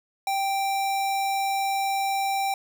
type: tone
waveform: square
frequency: 784 Hz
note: G5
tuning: in tune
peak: -24 dBFS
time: 0.27-2.54 s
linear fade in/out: 2 ms
effects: 11-bit